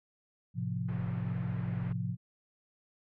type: chord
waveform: sine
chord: F major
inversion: first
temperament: just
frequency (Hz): 109.13 / 130.96 / 174.61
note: A2 / C3 / F3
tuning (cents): -14 / +2 / 0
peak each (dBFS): -36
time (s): 0.54-2.17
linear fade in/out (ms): 50
type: low-pass noise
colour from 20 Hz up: pink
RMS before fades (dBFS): -48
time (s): 0.88-1.93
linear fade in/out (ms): 10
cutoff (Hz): 2200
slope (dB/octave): 24
effects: none